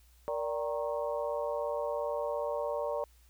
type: harmonic tone with a mistuned harmonic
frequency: 155.56 Hz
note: D#3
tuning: in tune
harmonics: 3 / 4 / 5 / 6 / 7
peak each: -37 / -33 / -44 / -40 / -43 dBFS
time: 0.28-3.04 s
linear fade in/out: 0 ms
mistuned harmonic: 4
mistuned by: -110 cents
effects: added 60 Hz sine -59 dBFS peak until 3.29 s + white hiss -67 dBFS RMS until 3.29 s

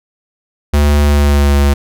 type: tone with pitch glide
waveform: square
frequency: 73 to 70.84 Hz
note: D2 to C#2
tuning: -10 to +38 cents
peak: -8 dBFS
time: 0.73-1.74 s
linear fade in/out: 10 ms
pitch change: -52 cents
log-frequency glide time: 1.02-1.54 s
effects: none

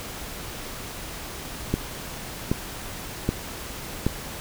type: click train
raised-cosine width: 3 ms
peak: -8 dBFS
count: 4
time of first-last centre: 1.74-4.066 s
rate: 1.29 Hz
effects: pink hiss -36 dBFS RMS until 4.4 s

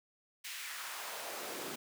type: noise with high-pass filter sweep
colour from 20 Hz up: pink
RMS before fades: -43 dBFS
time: 0.44-1.76 s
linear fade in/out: 10 ms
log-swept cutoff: 2500 to 260 Hz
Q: 1.4
effects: none

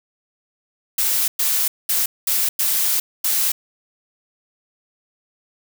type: noise bursts at uneven times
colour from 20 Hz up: blue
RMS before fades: -19 dBFS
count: 6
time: 0.98-1.28 / 1.39-1.68 / 1.89-2.06 / 2.27-2.49 / 2.59-3 / 3.24-3.52 s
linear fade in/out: 5 ms
effects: none

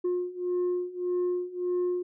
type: beating tone pair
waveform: sine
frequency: 356.8 / 358.5 Hz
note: F4 / F4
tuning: +37 / +45 cents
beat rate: 1.7 Hz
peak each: -29 / -27 dBFS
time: 0.04-2.03 s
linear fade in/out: 10 ms
effects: tanh soft clip ceiling -23 dBFS

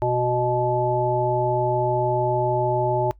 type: harmonic tone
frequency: 123.47 Hz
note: B2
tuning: in tune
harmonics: 1 / 3 / 5 / 7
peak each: -26 / -24 / -24 / -24 dBFS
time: 0.02-3.11 s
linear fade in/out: 0 ms
effects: noise-tail reverb RT60 0.1 s tail -21 dB re dry + added 50 Hz sine -47 dBFS peak until 3.19 s

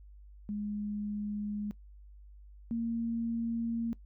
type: tone pair in turn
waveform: sine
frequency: 207.7 / 230.8 Hz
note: G#3 / A#3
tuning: 0 / -17 cents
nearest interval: major second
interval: 183 cents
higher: second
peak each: -33 / -30 dBFS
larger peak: second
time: 0.49-1.71 / 2.71-3.93 s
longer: neither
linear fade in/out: 0 ms
effects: noise-tail reverb RT60 0.1 s tail -20 dB re dry + added 50 Hz sine -50 dBFS peak until 4.05 s

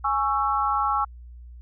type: chord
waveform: sine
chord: C# minor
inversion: second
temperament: just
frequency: 831.5 / 1108.7 / 1330.5 Hz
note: G#5 / C#6 / E6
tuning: +2 / 0 / +16 cents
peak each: -25 dBFS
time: 0.04-1.05 s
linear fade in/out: 10 ms
effects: added 60 Hz sine -40 dBFS peak until 1.61 s

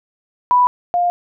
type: tone pair in turn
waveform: sine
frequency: 987.8 / 704.5 Hz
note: B5 / F5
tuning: 0 / +15 cents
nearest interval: tritone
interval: 585 cents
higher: first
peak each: -9 / -13 dBFS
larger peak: first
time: 0.51-0.67 / 0.94-1.1 s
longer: neither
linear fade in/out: 0 ms
effects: none

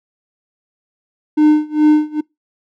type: tone with tremolo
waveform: triangle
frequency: 303.5 Hz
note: D#4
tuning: 43 cents flat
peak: -4 dBFS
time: 1.37-2.21 s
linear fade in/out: 10 ms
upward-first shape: sine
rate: 2.4 Hz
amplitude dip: 95%
effects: noise-tail reverb RT60 0.2 s tail -25 dB re dry

